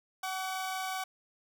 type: tone pair together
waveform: sawtooth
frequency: 753 / 1142.1 Hz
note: F#5 / D6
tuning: +30 / -49 cents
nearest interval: perfect fifth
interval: 721 cents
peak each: -31 / -36 dBFS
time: 0.23-1.04 s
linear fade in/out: 5 ms
effects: none